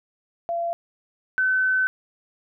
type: tone pair in turn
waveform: sine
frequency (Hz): 682 / 1520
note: F5 / F#6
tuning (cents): -41 / +46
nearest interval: octave + major second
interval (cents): 1387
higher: second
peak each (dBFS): -23 / -18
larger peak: second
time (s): 0.49-0.73 / 1.38-1.87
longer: second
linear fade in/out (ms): 0
effects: none